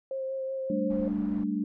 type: tone with vibrato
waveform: sine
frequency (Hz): 531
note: C5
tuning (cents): +25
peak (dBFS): -30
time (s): 0.11-1.08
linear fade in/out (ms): 2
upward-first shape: sine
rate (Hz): 5.3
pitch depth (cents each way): 14
type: chord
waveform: sine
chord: G suspended second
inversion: none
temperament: equal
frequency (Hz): 196 / 220 / 293.7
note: G3 / A3 / D4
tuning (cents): 0 / 0 / 0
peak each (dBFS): -31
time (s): 0.7-1.64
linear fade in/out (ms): 2
type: low-pass noise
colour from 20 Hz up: pink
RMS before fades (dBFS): -45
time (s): 0.9-1.44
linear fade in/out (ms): 5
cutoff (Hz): 1000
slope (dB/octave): 12
effects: none